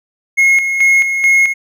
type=tone with tremolo; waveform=triangle; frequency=2162 Hz; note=C#7; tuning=44 cents flat; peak=-5 dBFS; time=0.37-1.54 s; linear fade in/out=20 ms; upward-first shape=square; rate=2.3 Hz; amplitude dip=55%; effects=none